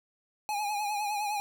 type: tone with vibrato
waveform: square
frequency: 830.6 Hz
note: G#5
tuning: in tune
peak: -30 dBFS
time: 0.49-1.4 s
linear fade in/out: 0 ms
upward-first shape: triangle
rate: 9.8 Hz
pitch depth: 65 cents each way
effects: none